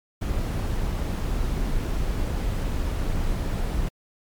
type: noise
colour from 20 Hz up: brown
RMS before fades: -25 dBFS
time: 0.21-3.89 s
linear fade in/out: 10 ms
effects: MP3 96 kbps